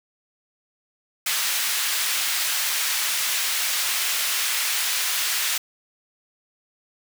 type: high-pass noise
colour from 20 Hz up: pink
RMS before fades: -24 dBFS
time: 1.26-5.58 s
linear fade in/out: 5 ms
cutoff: 1900 Hz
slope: 12 dB/octave
effects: none